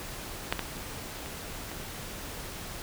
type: clicks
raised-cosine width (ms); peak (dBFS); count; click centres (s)
0.3; -9 / -14 / -25 / -25; 4; 0.525 / 0.593 / 1.26 / 1.716
effects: pink hiss -40 dBFS RMS until 2.82 s